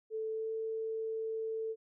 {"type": "tone with pitch glide", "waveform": "sine", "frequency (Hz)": [440, 444.3], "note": ["A4", "A4"], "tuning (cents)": [0, 17], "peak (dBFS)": -34, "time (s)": [0.1, 1.76], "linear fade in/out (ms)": 50, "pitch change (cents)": 17, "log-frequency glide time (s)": [0.31, 0.51], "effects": []}